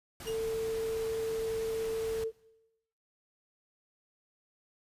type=noise; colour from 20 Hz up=pink; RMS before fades=-45 dBFS; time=0.2-2.24 s; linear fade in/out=2 ms
type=tone; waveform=sine; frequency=447.1 Hz; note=A4; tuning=28 cents sharp; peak=-30 dBFS; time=0.25-2.32 s; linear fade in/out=50 ms
type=tone with exponential decay; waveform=sawtooth; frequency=2848 Hz; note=F7; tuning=33 cents sharp; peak=-36 dBFS; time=0.27-0.45 s; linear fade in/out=1 ms; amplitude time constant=39 ms
effects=noise-tail reverb RT60 0.9 s tail -20 dB re dry + resampled to 32000 Hz